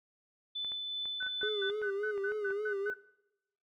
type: tone with tremolo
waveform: sine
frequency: 3507 Hz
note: A7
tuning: 6 cents flat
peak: -34 dBFS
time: 0.55-1.71 s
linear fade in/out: 10 ms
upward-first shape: sine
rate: 2.6 Hz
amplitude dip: 25%
type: clicks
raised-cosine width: 0.5 ms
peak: -36 dBFS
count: 11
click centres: 0.647 / 0.719 / 1.056 / 1.227 / 1.265 / 1.414 / 1.7 / 1.817 / 2.178 / 2.32 / 2.506 s
type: tone bursts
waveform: sine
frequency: 1500 Hz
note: F#6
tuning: 23 cents sharp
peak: -34 dBFS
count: 9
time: 1.2-2.943 s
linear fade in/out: 10 ms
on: 87 ms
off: 120 ms
type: tone with vibrato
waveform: triangle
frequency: 410 Hz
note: G#4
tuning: 22 cents flat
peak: -31 dBFS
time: 1.43-2.9 s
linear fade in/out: 0 ms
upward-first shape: sine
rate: 3.5 Hz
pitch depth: 77 cents each way
effects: noise-tail reverb RT60 0.9 s tail -21 dB re dry